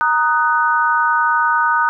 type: chord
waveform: sine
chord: D# minor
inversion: second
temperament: just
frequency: 933.4 / 1244.5 / 1493.4 Hz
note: A#5 / D#6 / F#6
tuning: +2 / 0 / +16 cents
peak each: -17 dBFS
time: 0.01-1.89 s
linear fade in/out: 0 ms
effects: none